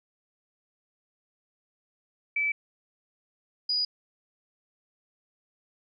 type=tone pair in turn; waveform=sine; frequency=2309 / 4915 Hz; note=D7 / D#8; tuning=-30 / -22 cents; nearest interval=octave + minor second; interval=1308 cents; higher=second; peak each=-24 dBFS; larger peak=neither; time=2.36-2.52 / 3.69-3.85 s; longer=neither; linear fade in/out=5 ms; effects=none